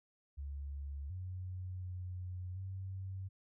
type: tone with pitch steps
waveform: sine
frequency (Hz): 70.6 / 91.9 / 90.9 / 95.2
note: C#2 / F#2 / F#2 / F#2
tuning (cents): +32 / -11 / -30 / +50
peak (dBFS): -40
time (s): 0.37-3.29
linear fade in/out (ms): 20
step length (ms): 730
effects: none